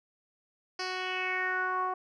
10% pulse tone with low-pass filter sweep, 370 Hz, F#4, in tune, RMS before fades -32 dBFS, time 0.79-1.94 s, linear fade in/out 5 ms, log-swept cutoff 4800 to 930 Hz, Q 4.3, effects none

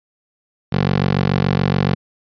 15% pulse tone with high-pass filter, 47.02 Hz, F#1, 29 cents sharp, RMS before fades -17 dBFS, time 0.72-1.95 s, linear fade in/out 10 ms, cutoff 150 Hz, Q 1.3, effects resampled to 11025 Hz

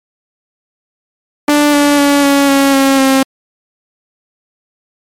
sawtooth tone with pitch steps, 293.7 / 289.2 / 284.7 / 280.3 / 275.9 / 271.7 / 267.5 Hz, D4 / D4 / C#4 / C#4 / C#4 / C#4 / C4, 0 / -27 / +46 / +19 / -8 / -35 / +38 cents, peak -3 dBFS, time 1.48-3.23 s, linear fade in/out 5 ms, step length 250 ms, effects MP3 64 kbps

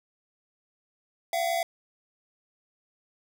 square tone pair together, 679 / 748.4 Hz, F5 / F#5, -49 / +20 cents, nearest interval major second, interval 169 cents, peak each -27 / -32 dBFS, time 1.33-1.63 s, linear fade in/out 2 ms, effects none

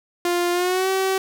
sawtooth tone with pitch glide, 350.3 to 382 Hz, F4 to G4, +5 to -45 cents, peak -15 dBFS, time 0.25-1.18 s, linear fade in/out 2 ms, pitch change +150 cents, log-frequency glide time 0.52-0.89 s, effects none

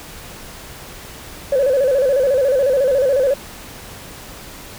sine tone with vibrato, 535 Hz, C5, 38 cents sharp, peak -11 dBFS, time 1.52-3.34 s, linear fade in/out 5 ms, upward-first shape square, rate 14 Hz, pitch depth 85 cents each way, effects tanh soft clip ceiling -9 dBFS + pink hiss -36 dBFS RMS until 4.78 s

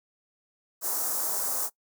white band-stop noise, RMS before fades -29 dBFS, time 0.81-1.7 s, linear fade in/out 50 ms, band 1300 to 6000 Hz, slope 24 dB/octave, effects noise-tail reverb RT60 0.1 s tail -21 dB re dry + high-pass 400 Hz 12 dB/octave

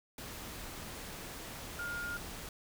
sine tone in noise, 1417 Hz, F6, 25 cents sharp, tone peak -37 dBFS, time 1.79-2.17 s, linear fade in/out 2 ms, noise pink, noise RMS -45 dBFS, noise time 0.18-2.49 s, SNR +5 dB, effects none

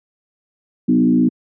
sine tone with frequency modulation, 247.6 Hz, B3, 5 cents sharp, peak -10 dBFS, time 0.88-1.29 s, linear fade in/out 10 ms, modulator 56.6 Hz, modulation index 1.1, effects high-pass 150 Hz 12 dB/octave

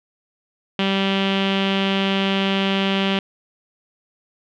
sawtooth tone with low-pass filter, 194.6 Hz, G3, 12 cents flat, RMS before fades -20 dBFS, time 0.79-3.19 s, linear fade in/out 2 ms, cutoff 3100 Hz, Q 4.8, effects none

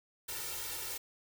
white noise with comb filter, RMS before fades -40 dBFS, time 0.28-0.98 s, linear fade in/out 10 ms, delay 2.2 ms, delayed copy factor +0.95, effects none

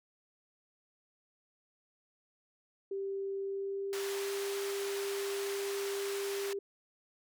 sine tone with pitch glide, 392 to 397.7 Hz, G4 to G4, 0 to +25 cents, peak -34 dBFS, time 2.91-6.59 s, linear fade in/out 5 ms, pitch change +25 cents, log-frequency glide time 3.4-4.44 s
pink band-pass noise, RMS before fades -43 dBFS, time 3.93-6.53 s, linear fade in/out 0 ms, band 960 to 14000 Hz, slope 12 dB/octave
effects none

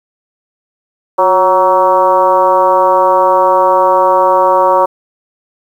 sine tone with frequency modulation, 746 Hz, F#5, 14 cents sharp, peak -5 dBFS, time 1.18-4.86 s, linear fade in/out 10 ms, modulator 192 Hz, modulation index 2, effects high-pass 400 Hz 12 dB/octave + 7-bit

